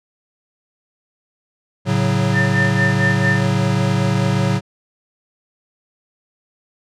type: chord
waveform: square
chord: F# minor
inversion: first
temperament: equal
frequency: 110 / 138.59 / 185 Hz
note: A2 / C#3 / F#3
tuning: 0 / 0 / 0 cents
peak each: -20 dBFS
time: 1.85-4.61 s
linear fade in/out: 50 ms
type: tone with tremolo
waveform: sine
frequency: 1793 Hz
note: A6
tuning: 32 cents sharp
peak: -15 dBFS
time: 2.33-3.47 s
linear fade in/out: 50 ms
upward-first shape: sine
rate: 4.4 Hz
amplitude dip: 85%
effects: low-pass 7000 Hz 12 dB/octave